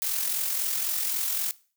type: noise with amplitude modulation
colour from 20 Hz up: blue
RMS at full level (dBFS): -26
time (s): 0.02-1.51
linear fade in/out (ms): 0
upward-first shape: sine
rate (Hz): 43.8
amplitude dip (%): 45
effects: noise-tail reverb RT60 0.4 s tail -20 dB re dry